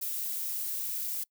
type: noise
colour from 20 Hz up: violet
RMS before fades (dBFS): -34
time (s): 0.01-1.24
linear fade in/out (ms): 10
effects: noise-tail reverb RT60 0.1 s tail -24 dB re dry